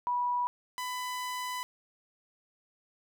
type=tone pair in turn; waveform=sine / sawtooth; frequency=977 / 999.3 Hz; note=B5 / B5; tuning=-19 / +20 cents; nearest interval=unison; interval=39 cents; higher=second; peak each=-27 / -30 dBFS; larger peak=first; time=0.07-0.47 / 0.78-1.63 s; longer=second; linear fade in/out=0 ms; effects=none